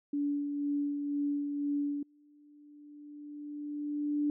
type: tone with tremolo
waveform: sine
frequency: 287.8 Hz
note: D4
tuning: 35 cents flat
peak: -28 dBFS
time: 0.13-2.03 s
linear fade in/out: 5 ms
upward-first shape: sine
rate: 2 Hz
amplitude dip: 40%
type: tone with exponential growth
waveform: sine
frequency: 293.7 Hz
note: D4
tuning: in tune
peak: -26 dBFS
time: 1.81-4.3 s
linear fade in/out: 1 ms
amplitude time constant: 540 ms
effects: none